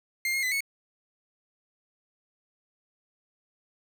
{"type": "tone with pitch steps", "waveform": "40% pulse", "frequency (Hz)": [2111, 2146, 2018, 2206], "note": ["C7", "C7", "B6", "C#7"], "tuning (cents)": [15, 43, 37, -9], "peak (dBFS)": -25, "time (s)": [0.25, 0.606], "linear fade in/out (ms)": 2, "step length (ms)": 89, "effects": []}